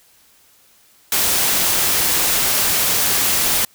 white noise, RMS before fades -17 dBFS, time 1.12-3.65 s, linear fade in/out 2 ms, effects white hiss -53 dBFS RMS until 3.74 s

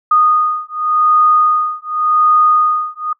sine beating tone pair, 1234 / 1234.88 Hz, D#6 / D#6, -15 / -13 cents, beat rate 0.88 Hz, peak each -13 dBFS, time 0.11-3.13 s, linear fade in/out 5 ms, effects noise-tail reverb RT60 0.1 s tail -21 dB re dry

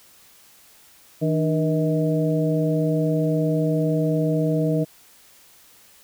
harmonic tone with a mistuned harmonic, 158.9 Hz, D#3, 37 cents sharp, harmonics 1 / 2 / 3 / 4, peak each -21 / -24 / -26 / -27 dBFS, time 1.21-4.85 s, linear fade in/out 20 ms, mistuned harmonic 2, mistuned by -91 cents, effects white hiss -52 dBFS RMS until 6.03 s

